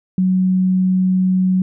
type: tone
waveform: sine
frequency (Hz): 185.7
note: F#3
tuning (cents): +7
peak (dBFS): -12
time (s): 0.18-1.62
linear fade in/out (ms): 2
effects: none